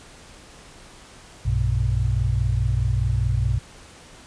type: tone cluster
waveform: sine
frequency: 61.1 / 97.4 / 122.2 Hz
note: B1 / G2 / B2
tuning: -18 / -11 / -18 cents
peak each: -23 dBFS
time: 1.45-3.59 s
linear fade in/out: 10 ms
effects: pink hiss -46 dBFS RMS until 4.26 s + resampled to 22050 Hz